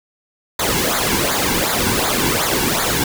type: noise with flanger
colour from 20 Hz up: pink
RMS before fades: -18 dBFS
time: 0.59-3.04 s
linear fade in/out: 5 ms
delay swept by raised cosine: 0.35 to 1.65 ms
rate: 2.7 Hz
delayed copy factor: -0.75
effects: none